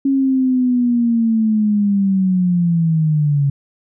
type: linear sweep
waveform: sine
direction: down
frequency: 274.6 to 138.59 Hz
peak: -12 dBFS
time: 0.05-3.5 s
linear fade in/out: 5 ms
effects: none